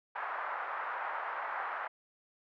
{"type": "band-pass noise", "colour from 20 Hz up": "pink", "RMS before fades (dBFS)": -38, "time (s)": [0.15, 1.88], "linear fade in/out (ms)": 10, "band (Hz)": [780, 1600], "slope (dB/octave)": 24, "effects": []}